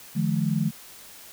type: tone cluster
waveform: sine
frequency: 150.7 / 172 / 213.4 Hz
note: D3 / F3 / G#3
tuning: +45 / -26 / +47 cents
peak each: -26 dBFS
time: 0.15-0.71 s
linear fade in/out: 20 ms
effects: white hiss -46 dBFS RMS until 1.32 s